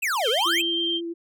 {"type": "exponential two-way sweep", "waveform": "square", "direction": "down then up", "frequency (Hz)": [2794, 415.3, 2794], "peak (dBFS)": -23, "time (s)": [0.02, 0.62], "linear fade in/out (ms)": 10, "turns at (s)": 0.29}
{"type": "tone with pitch glide", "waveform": "sine", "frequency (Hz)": [3136, 3158], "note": ["G7", "G7"], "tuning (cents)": [0, 12], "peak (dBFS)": -23, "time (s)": [0.21, 1.01], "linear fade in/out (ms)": 50, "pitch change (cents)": 12, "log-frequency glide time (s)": [0.38, 0.79]}
{"type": "tone with vibrato", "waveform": "sine", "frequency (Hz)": 337.8, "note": "E4", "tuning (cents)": 42, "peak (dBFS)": -28, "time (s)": [0.45, 1.14], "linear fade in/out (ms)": 20, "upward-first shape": "sine", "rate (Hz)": 9.2, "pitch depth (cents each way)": 13}
{"effects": []}